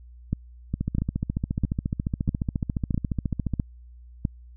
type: two click trains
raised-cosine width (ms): 5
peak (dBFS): -11 / -13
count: 7 / 41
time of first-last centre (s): 0.33-4.252 / 0.74-3.537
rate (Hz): 1.53 / 14.3
effects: added 60 Hz sine -44 dBFS peak until 4.56 s